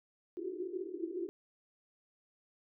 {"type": "band-pass noise", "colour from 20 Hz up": "white", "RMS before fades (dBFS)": -40, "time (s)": [0.37, 1.29], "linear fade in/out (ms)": 0, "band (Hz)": [330, 390], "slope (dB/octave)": 96, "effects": []}